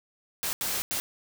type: noise bursts at uneven times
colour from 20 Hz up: white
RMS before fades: -30 dBFS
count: 3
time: 0.43-0.53 / 0.61-0.82 / 0.91-1 s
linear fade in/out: 0 ms
effects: none